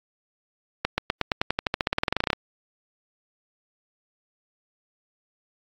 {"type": "accelerating click train", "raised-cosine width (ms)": 0.3, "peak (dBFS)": -6, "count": 23, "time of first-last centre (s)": [0.85, 2.331], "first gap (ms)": 130, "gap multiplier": 0.93, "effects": ["AAC 48 kbps"]}